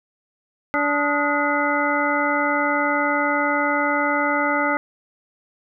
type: harmonic tone with a mistuned harmonic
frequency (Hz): 290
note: D4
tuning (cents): -22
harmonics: 1 / 2 / 3 / 4 / 5 / 7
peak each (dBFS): -25 / -25 / -25 / -25 / -25 / -25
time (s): 0.74-4.77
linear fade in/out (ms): 0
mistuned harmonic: 4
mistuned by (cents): +130
effects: none